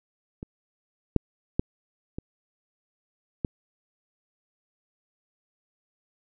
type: clicks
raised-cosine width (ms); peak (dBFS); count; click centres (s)
3; -23 / -6 / -9 / -20 / -13; 5; 0.429 / 1.163 / 1.595 / 2.185 / 3.448
effects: none

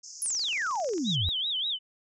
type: band-pass noise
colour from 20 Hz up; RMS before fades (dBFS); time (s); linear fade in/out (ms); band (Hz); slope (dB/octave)
white; -45; 0.03-1.16; 10; 5100 to 7000; 96
type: exponential sweep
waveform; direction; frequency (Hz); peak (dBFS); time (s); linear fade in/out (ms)
sine; down; 11000 to 77.78; -27; 0.22-1.29; 0
type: click train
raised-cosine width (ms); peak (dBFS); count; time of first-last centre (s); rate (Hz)
0.2; -30; 17; 0.26-0.981; 22.2
type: tone with vibrato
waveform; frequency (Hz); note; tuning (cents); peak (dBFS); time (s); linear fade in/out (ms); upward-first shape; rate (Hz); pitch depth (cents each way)
sine; 3408; G#7; +44; -27; 1.04-1.79; 50; sine; 5.1; 220
effects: none

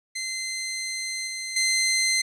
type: tone with level steps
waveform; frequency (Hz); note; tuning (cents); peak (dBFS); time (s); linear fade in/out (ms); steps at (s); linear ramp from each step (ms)
15% pulse; 2069; C7; -20; -22 / -24 / -14; 0.15-2.22; 10; 1.27 / 1.56; 5
effects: low-pass 10000 Hz 12 dB/octave

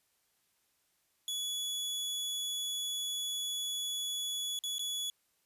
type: tone with dropouts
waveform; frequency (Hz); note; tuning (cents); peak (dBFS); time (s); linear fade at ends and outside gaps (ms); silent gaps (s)
sawtooth; 3397; G#7; +38; -31; 1.28-5.1; 1; 4.59-4.637 / 4.783-4.793
effects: white hiss -75 dBFS RMS until 5.45 s + resampled to 32000 Hz

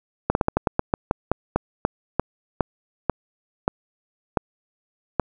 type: slowing click train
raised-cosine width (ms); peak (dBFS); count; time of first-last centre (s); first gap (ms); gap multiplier
1; -4; 18; 0.3-5.197; 51; 1.19
effects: none

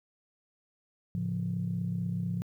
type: chord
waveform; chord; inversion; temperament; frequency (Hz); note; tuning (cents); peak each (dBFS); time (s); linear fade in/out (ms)
sine; A augmented; none; equal; 110 / 138.59 / 174.61; A2 / C#3 / E#3; 0 / 0 / 0; -34 / -37 / -31; 1.15-2.42; 0
effects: tanh soft clip ceiling -22 dBFS + 11-bit

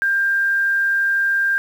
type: tone with quantisation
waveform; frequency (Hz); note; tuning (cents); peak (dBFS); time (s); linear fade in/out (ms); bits
sine; 1593; G6; +27; -15; 0.02-1.58; 0; 7
effects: none

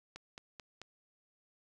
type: click train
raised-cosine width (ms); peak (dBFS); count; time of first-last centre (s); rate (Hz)
0.2; -29; 4; 0.16-0.816; 4.57
effects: none

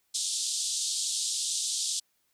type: band-pass noise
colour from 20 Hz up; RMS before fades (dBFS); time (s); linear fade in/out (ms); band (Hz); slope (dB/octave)
white; -31; 0.14-2; 10; 3400 to 9000; 48
effects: white hiss -73 dBFS RMS until 2.33 s

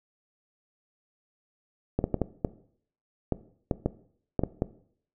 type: clicks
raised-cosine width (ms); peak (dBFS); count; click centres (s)
2; -11; 11; 1.99 / 2.041 / 2.143 / 2.217 / 2.448 / 3.323 / 3.712 / 3.86 / 4.393 / 4.436 / 4.621
effects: noise-tail reverb RT60 0.6 s tail -17 dB re dry

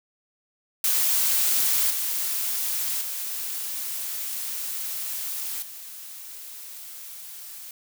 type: noise with level steps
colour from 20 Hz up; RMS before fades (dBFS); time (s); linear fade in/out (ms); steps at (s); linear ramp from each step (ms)
blue; -22 / -27 / -31 / -40; 0.84-7.71; 2; 1.9 / 3.01 / 5.62; 5
effects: none

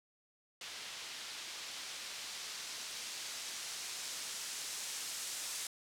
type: noise with low-pass filter sweep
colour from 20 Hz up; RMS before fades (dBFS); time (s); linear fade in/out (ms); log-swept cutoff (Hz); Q
blue; -44; 0.61-5.67; 2; 3900 to 7600; 0.86
effects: none

